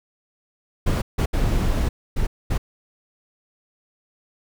brown noise bursts at uneven times, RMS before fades -20 dBFS, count 5, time 0.86-1.02 / 1.18-1.26 / 1.33-1.89 / 2.16-2.27 / 2.5-2.58 s, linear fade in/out 10 ms, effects none

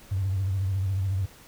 triangle tone with vibrato, 96 Hz, G2, 36 cents flat, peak -20 dBFS, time 0.11-1.26 s, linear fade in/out 10 ms, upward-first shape triangle, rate 14 Hz, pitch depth 90 cents each way, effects tanh soft clip ceiling -21 dBFS + pink hiss -51 dBFS RMS until 1.47 s

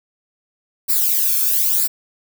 violet noise with flanger, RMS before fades -17 dBFS, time 0.88-1.88 s, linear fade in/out 20 ms, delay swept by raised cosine 0.31 to 1.04 ms, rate 1 Hz, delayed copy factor -0.95, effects none

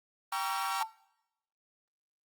40% pulse chord, G diminished seventh, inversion none, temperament just, 784 / 940.8 / 1128.9 / 1354.7 Hz, G5 / Bb5 / Db6 / Fb6, 0 / +16 / +31 / +47 cents, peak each -36 dBFS, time 0.32-0.83 s, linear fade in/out 5 ms
sine tone with exponential decay, 886 Hz, A5, 12 cents sharp, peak -26 dBFS, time 0.81-0.93 s, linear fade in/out 2 ms, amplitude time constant 25 ms
effects noise-tail reverb RT60 0.9 s tail -24 dB re dry + Opus 32 kbps

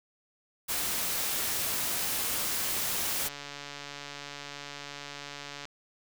white noise, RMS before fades -31 dBFS, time 0.68-3.29 s, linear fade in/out 20 ms
click train, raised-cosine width 0.2 ms, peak -23 dBFS, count 349, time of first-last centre 3.22-5.654 s, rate 143 Hz
effects none

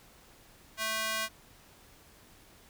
square tone with high-pass filter, 220 Hz, A3, in tune, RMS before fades -33 dBFS, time 0.77-1.29 s, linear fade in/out 50 ms, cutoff 1300 Hz, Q 0.8, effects pink hiss -58 dBFS RMS until 2.69 s

